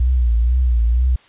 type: tone with vibrato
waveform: sine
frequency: 60.1 Hz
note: B1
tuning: 46 cents flat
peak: -12 dBFS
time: 0-1.16 s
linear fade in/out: 5 ms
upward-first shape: triangle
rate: 2.1 Hz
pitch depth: 120 cents each way
effects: white hiss -50 dBFS RMS until 1.28 s + resampled to 8000 Hz